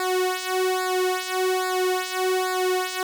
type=tone with flanger; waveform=sawtooth; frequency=370 Hz; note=F#4; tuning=in tune; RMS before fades=-24 dBFS; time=0-3.03 s; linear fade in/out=2 ms; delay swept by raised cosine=0.33 to 2.63 ms; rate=1.2 Hz; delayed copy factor=-0.9; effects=none